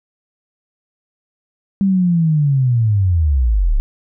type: linear sweep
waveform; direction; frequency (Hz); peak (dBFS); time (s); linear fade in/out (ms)
sine; down; 198.9 to 31; -11; 1.81-3.8; 0
effects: none